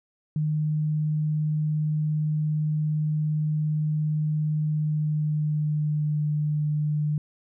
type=tone with pitch glide; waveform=sine; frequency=152.9 to 150.19 Hz; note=D#3 to D3; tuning=-30 to +39 cents; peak=-22 dBFS; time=0.36-7.18 s; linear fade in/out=2 ms; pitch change=-31 cents; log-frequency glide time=4.64-6.26 s; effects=none